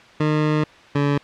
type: tone pair in turn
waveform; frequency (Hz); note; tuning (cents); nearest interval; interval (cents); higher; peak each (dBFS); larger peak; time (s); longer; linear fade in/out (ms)
20% pulse; 152.6 / 143.23; D#3 / D3; -33 / -43; minor second; 110; first; -12; neither; 0.2-0.64 / 0.95-1.18; first; 5
effects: white hiss -46 dBFS RMS until 1.23 s + low-pass 3000 Hz 12 dB/octave